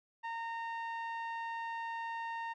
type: tone with low-pass filter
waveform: sawtooth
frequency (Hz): 919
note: A#5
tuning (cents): -25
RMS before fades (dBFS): -40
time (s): 0.23-2.54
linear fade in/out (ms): 20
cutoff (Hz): 2000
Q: 1.1
effects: none